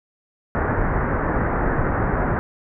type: low-pass noise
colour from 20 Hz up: pink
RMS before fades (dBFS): -21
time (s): 0.55-2.39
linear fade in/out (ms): 0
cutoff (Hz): 1800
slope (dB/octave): 48
effects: none